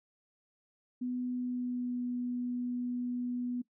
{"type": "tone with pitch glide", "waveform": "sine", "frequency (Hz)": [248.8, 245.7], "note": ["B3", "B3"], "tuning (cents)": [13, -9], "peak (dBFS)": -32, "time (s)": [1.01, 3.62], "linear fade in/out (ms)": 10, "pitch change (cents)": -22, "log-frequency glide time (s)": [1.34, 2.02], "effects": ["noise-tail reverb RT60 0.1 s tail -19 dB re dry"]}